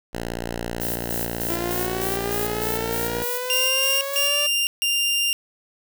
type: tone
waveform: 5% pulse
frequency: 58.27 Hz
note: A#1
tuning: in tune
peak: -16 dBFS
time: 0.13-3.24 s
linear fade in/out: 10 ms
type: noise with tremolo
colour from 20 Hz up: violet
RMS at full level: -28 dBFS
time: 0.8-4.29 s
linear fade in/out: 20 ms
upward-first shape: square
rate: 3.3 Hz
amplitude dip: 60%
type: linear sweep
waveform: sawtooth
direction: up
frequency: 334.9 to 587.3 Hz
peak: -23 dBFS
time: 1.49-4.47 s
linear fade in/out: 10 ms
type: tone bursts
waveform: sawtooth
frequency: 2794 Hz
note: F7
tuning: in tune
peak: -16 dBFS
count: 3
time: 3.5-5.33 s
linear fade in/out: 0 ms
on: 510 ms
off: 150 ms
effects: none